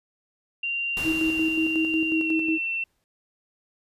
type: tone with pitch glide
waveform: sine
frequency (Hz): 2771 to 2695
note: F7 to E7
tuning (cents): -14 to +38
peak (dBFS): -25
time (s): 0.63-2.84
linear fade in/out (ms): 5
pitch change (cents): -48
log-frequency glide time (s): 2.09-2.4
type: noise with exponential decay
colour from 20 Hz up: pink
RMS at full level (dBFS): -34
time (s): 0.97-3.04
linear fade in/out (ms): 0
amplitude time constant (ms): 450
type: tone with tremolo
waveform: sine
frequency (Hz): 320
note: D#4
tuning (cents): +49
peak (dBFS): -21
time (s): 1.03-2.59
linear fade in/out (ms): 50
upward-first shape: square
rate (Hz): 5.5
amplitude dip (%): 50
effects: resampled to 32000 Hz